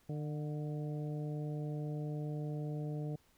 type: harmonic tone with a mistuned harmonic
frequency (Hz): 150.2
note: D3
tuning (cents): +39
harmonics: 1 / 2 / 3 / 4 / 5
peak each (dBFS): -37 / -45 / -47 / -51 / -55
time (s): 0.09-3.16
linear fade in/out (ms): 5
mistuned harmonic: 5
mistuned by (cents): -44
effects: pink hiss -70 dBFS RMS until 3.37 s